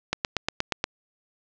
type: click train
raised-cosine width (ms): 0.2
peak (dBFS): -6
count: 7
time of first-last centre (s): 0.13-0.841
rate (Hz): 8.44
effects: low-pass 6000 Hz 12 dB/octave